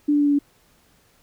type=tone with pitch steps; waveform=sine; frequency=293.7 / 291.7 / 289.7 / 287.7 / 285.7 Hz; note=D4 / D4 / D4 / D4 / D4; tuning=0 / -12 / -24 / -36 / -48 cents; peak=-15 dBFS; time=0.08-0.39 s; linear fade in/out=10 ms; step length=62 ms; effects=pink hiss -59 dBFS RMS until 1.22 s